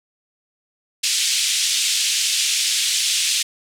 pink band-pass noise, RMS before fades -20 dBFS, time 1.03-3.43 s, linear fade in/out 10 ms, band 2800 to 9100 Hz, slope 24 dB/octave, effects none

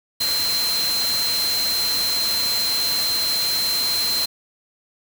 sine tone in noise, 4121 Hz, C8, 27 cents flat, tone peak -20 dBFS, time 0.2-4.26 s, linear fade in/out 10 ms, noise white, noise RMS -26 dBFS, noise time 0.2-4.26 s, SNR +3 dB, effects none

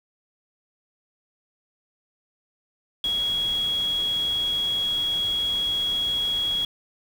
sine tone in noise, 3322 Hz, G#7, in tune, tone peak -22 dBFS, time 3.04-6.65 s, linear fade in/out 2 ms, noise pink, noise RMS -40 dBFS, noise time 3.04-6.65 s, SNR +15 dB, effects none

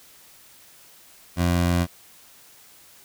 20% pulse tone, 87.31 Hz, F2, in tune, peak -14 dBFS, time 1.36-1.87 s, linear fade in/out 50 ms, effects white hiss -51 dBFS RMS until 3.04 s

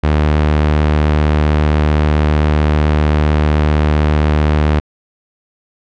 sawtooth tone, 75.6 Hz, D#2, 49 cents flat, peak -6 dBFS, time 0.03-4.8 s, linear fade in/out 10 ms, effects low-pass 3000 Hz 12 dB/octave

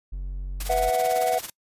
triangle tone, 46.25 Hz, F#1, in tune, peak -27 dBFS, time 0.12-0.9 s, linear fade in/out 10 ms
white noise with tremolo, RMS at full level -32 dBFS, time 0.6-1.5 s, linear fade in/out 5 ms, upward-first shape sine, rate 18 Hz, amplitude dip 75%
triangle chord, B suspended fourth, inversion none, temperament equal, 493.9 / 659.3 / 740 Hz, B4 / E5 / F#5, 0 / 0 / 0 cents, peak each -25 / -23 / -21 dBFS, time 0.69-1.39 s, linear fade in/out 10 ms
effects noise-tail reverb RT60 0.1 s tail -26 dB re dry + resampled to 32000 Hz

